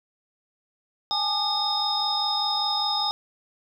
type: tone cluster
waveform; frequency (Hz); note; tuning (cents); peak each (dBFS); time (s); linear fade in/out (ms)
sine; 816 / 861 / 1211 / 3682 / 5110; G#5 / A5 / D#6 / A#7 / D#8; -31 / -38 / -47 / -22 / +45; -29 / -30 / -33 / -27 / -27; 1.11-3.11; 0
effects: tanh soft clip ceiling -11 dBFS + 9-bit